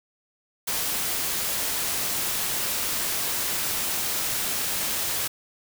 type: noise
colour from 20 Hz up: white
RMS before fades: -27 dBFS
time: 0.67-5.28 s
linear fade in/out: 10 ms
effects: none